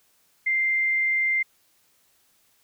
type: tone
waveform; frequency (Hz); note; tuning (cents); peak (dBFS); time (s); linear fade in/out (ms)
sine; 2093; C7; 0; -20; 0.46-1.43; 10
effects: white hiss -64 dBFS RMS until 2.63 s